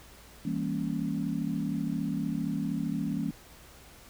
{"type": "chord", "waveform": "sine", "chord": "E diminished seventh", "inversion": "none", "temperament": "equal with one note detuned", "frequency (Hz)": [164.81, 200, 233.1, 277.2], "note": ["E3", "G3", "Bb3", "Db4"], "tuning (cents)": [0, 35, 0, 0], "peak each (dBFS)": -34, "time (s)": [0.45, 3.31], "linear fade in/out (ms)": 5, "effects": ["added 59 Hz sine -57 dBFS peak until 4.09 s", "pink hiss -53 dBFS RMS until 4.09 s"]}